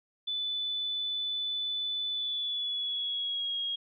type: tone with pitch glide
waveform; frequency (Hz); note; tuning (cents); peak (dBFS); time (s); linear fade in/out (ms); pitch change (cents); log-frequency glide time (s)
sine; 3493 to 3278; A7 to G#7; -13 to -23; -30; 0.27-3.76; 10; -110; 2.12-3.58
effects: none